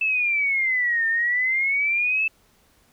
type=exponential two-way sweep; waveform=sine; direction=down then up; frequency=2642 to 1799 to 2642 Hz; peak=-19 dBFS; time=0.01-2.28 s; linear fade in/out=5 ms; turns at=1.07 s; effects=pink hiss -60 dBFS RMS until 2.92 s